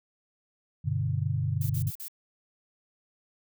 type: chord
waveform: sine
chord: G major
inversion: none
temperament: equal with one note detuned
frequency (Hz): 97.55 / 123.47 / 146.83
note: G2 / B2 / D3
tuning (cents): -8 / 0 / 0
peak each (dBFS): -30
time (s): 0.84-1.91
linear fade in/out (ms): 20
type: noise bursts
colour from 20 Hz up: violet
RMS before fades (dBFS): -39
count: 4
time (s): 1.61-2.083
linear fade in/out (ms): 5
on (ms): 86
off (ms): 43
effects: none